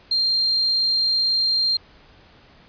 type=tone; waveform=sine; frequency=4186 Hz; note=C8; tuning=in tune; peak=-17 dBFS; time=0.11-1.77 s; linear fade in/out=5 ms; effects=pink hiss -51 dBFS RMS until 2.68 s + resampled to 11025 Hz